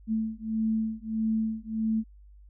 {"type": "beating tone pair", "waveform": "sine", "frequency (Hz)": [220, 221.6], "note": ["A3", "A3"], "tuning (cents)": [0, 13], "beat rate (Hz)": 1.6, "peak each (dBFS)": -29, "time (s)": [0.07, 2.04], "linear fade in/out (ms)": 50, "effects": ["added 50 Hz sine -49 dBFS peak until 2.49 s"]}